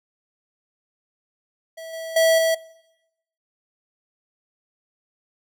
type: tone with level steps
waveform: square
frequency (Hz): 652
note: E5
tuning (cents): -19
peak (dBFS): -35 / -31 / -15 / -18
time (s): 1.77-2.55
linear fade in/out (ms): 10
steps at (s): 1.93 / 2.16 / 2.38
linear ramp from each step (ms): 5
effects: noise-tail reverb RT60 0.9 s tail -21 dB re dry